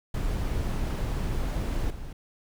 brown noise with level steps, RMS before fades -28 / -38 dBFS, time 0.14-2.13 s, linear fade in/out 5 ms, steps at 1.9 s, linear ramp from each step 5 ms, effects none

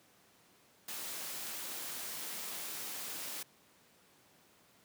white noise, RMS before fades -42 dBFS, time 0.88-3.43 s, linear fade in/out 5 ms, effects pink hiss -65 dBFS RMS until 4.84 s + high-pass 150 Hz 12 dB/octave

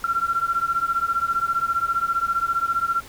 sine beating tone pair, 1358 / 1373 Hz, F6 / F6, -49 / -30 cents, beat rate 15 Hz, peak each -23 dBFS, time 0.04-3.01 s, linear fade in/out 2 ms, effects pink hiss -43 dBFS RMS until 3.08 s

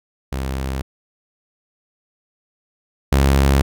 sawtooth tone pair in turn, 66.4 / 68.42 Hz, C2 / C#2, +26 / -22 cents, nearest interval minor second, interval 52 cents, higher second, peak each -18 / -8 dBFS, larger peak second, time 0.32-0.82 / 3.12-3.62 s, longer neither, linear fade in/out 5 ms, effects none

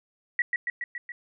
sine tone with echo, 1928 Hz, B6, 42 cents flat, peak -20 dBFS, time 0.39-0.42 s, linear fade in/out 2 ms, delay 140 ms, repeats 5, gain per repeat -3 dB, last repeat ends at 1.12 s, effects none

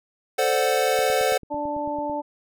square chord, D dominant seventh, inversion second, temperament equal with one note detuned, 440 / 521.7 / 587.3 / 740 Hz, A4 / C5 / D5 / F#5, 0 / -5 / 0 / 0 cents, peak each -26 / -24 / -28 / -25 dBFS, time 0.38-1.38 s, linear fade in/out 10 ms
click train, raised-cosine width 3 ms, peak -29 dBFS, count 11, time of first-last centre 0.99-2.097 s, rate 9.03 Hz
harmonic tone, 293.7 Hz, D4, in tune, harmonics 1 / 2 / 3, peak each -31 / -29 / -28 dBFS, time 1.5-2.22 s, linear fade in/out 20 ms
effects none

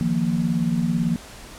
sine chord, Eb suspended second, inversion none, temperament equal with one note detuned, 156.65 / 174.61 / 233.1 Hz, Eb3 / F3 / Bb3, +12 / 0 / 0 cents, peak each -26 / -22 / -23 dBFS, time 0.01-1.16 s, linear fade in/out 0 ms, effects pink hiss -41 dBFS RMS until 1.58 s + low-pass 11000 Hz 12 dB/octave

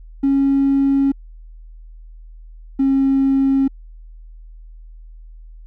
triangle tone pair in turn, 275 / 270.7 Hz, C#4 / C#4, -14 / -41 cents, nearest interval unison, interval 27 cents, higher first, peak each -9 dBFS, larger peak neither, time 0.23-1.12 / 2.79-3.68 s, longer neither, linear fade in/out 10 ms, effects tanh soft clip ceiling -9 dBFS + added 40 Hz sine -36 dBFS peak until 5.66 s

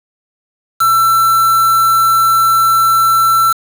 triangle tone with quantisation, 1340 Hz, E6, 28 cents sharp, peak -6 dBFS, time 0.8-3.53 s, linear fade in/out 10 ms, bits 3, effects none

